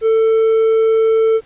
triangle tone, 445.5 Hz, A4, 22 cents sharp, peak -8 dBFS, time 0.01-1.41 s, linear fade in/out 50 ms, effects pink hiss -49 dBFS RMS until 1.45 s + resampled to 8000 Hz

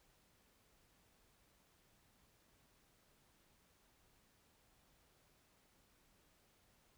silence, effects pink hiss -73 dBFS RMS until 6.97 s

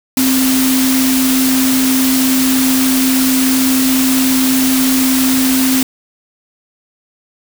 sine tone in noise, 261.3 Hz, C4, 2 cents flat, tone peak -11 dBFS, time 0.17-5.83 s, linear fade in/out 2 ms, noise white, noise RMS -17 dBFS, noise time 0.17-5.83 s, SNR +3 dB, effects none

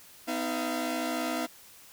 sawtooth tone cluster, 251.3 / 314.5 / 683 Hz, B3 / D#4 / F5, +30 / +19 / -39 cents, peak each -30 dBFS, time 0.27-1.47 s, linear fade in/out 20 ms, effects white hiss -53 dBFS RMS until 1.92 s

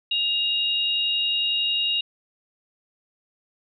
sine tone pair together, 2821 / 3792 Hz, F7 / A#7, +17 / +29 cents, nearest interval perfect fourth, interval 512 cents, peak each -22 / -26 dBFS, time 0.11-2.01 s, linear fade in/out 5 ms, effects none

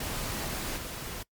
pink noise with level steps, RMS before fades -34 / -38 dBFS, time 0-1.23 s, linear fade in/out 5 ms, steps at 0.76 s, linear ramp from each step 20 ms, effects noise-tail reverb RT60 0.1 s tail -22 dB re dry + MP3 96 kbps

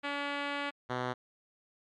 5% pulse tone pair in turn, 285.3 / 125.34 Hz, C#4 / B2, +50 / +26 cents, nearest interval octave + major second, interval 1424 cents, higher first, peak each -21 dBFS, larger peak neither, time 0.03-0.71 / 0.89-1.14 s, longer first, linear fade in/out 20 ms, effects low-pass 3000 Hz 12 dB/octave + Opus 48 kbps

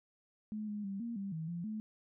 sine tone with pitch steps, 213.6 / 208.2 / 196.3 / 233.8 / 197.2 / 160.2 / 171.9 / 215.9 Hz, G#3 / G#3 / G3 / A#3 / G3 / E3 / F3 / A3, +49 / +5 / +3 / +5 / +11 / -49 / -27 / -33 cents, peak -37 dBFS, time 0.52-1.8 s, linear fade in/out 0 ms, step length 160 ms, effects none

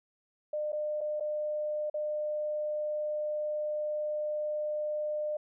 sine tone with dropouts, 603 Hz, D5, 46 cents sharp, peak -30 dBFS, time 0.53-5.37 s, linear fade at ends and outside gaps 5 ms, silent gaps 0.721-0.728 / 1.008-1.012 / 1.199-1.206 / 1.899-1.941 s, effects none

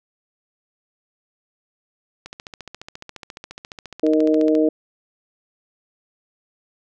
click train, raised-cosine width 0.2 ms, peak -18 dBFS, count 34, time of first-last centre 2.26-4.552 s, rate 14.4 Hz
harmonic tone, 155.56 Hz, D#3, in tune, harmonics 2 / 3 / 4, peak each -16 / -19 / -22 dBFS, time 4.03-4.69 s, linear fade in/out 5 ms
effects none

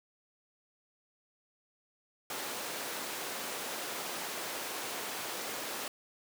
pink high-pass noise, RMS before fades -39 dBFS, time 2.3-5.88 s, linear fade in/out 2 ms, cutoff 380 Hz, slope 12 dB/octave, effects none

